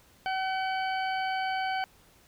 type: harmonic tone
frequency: 759 Hz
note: F#5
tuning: 44 cents sharp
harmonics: 1 / 2 / 3 / 4 / 6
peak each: -29 / -35 / -39 / -41 / -45 dBFS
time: 0.26-1.84 s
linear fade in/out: 0 ms
effects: pink hiss -60 dBFS RMS until 2.27 s